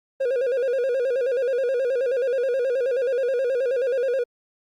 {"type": "tone with vibrato", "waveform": "triangle", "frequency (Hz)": 509, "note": "C5", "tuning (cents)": -48, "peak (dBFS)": -18, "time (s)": [0.2, 4.24], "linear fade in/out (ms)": 10, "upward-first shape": "square", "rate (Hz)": 9.4, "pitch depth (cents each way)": 92, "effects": ["Opus 32 kbps"]}